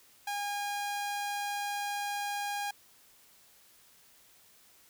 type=tone; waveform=sawtooth; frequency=815 Hz; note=G#5; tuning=33 cents flat; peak=-29 dBFS; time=0.27-2.71 s; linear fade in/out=5 ms; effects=white hiss -61 dBFS RMS until 4.89 s